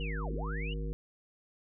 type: linear two-way sweep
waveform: sine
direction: down then up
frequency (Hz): 3000 to 184.1 to 3000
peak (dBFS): -40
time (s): 0-0.74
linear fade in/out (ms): 10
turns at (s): 0.33
type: harmonic tone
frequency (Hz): 52.1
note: G#1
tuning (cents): +6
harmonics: 1 / 3 / 5 / 7 / 9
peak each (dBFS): -34 / -40 / -47 / -48 / -45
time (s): 0-0.93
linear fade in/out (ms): 0
effects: none